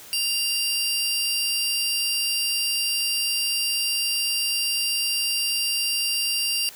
sawtooth tone pair together, 2792 / 4696 Hz, F7 / D8, -1 / -1 cents, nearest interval major sixth, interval 900 cents, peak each -22 dBFS, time 0.13-6.69 s, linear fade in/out 0 ms, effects white hiss -44 dBFS RMS until 6.75 s

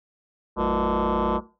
sine tone with frequency modulation, 329.6 Hz, E4, in tune, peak -18 dBFS, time 0.56-1.41 s, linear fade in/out 50 ms, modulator 138 Hz, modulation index 6.1, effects noise-tail reverb RT60 0.3 s tail -17 dB re dry + tanh soft clip ceiling -19 dBFS

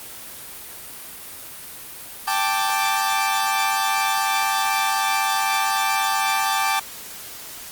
sawtooth chord, G suspended second, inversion none, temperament equal, 784 / 880 / 1174.7 Hz, G5 / A5 / D6, 0 / 0 / 0 cents, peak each -20 dBFS, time 2.27-6.8 s, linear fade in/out 10 ms, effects white hiss -37 dBFS RMS until 7.71 s + Opus 32 kbps

